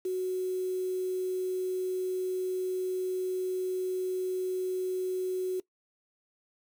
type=tone with quantisation; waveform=sine; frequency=370 Hz; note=F#4; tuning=in tune; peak=-28 dBFS; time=0.05-5.6 s; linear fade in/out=5 ms; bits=8; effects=noise-tail reverb RT60 0.1 s tail -20 dB re dry